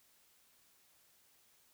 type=silence; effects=white hiss -69 dBFS RMS until 1.73 s